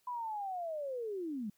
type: linear sweep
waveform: sine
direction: down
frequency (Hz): 1003 to 194.6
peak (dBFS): -36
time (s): 0.07-1.5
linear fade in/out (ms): 5
effects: white hiss -74 dBFS RMS until 1.57 s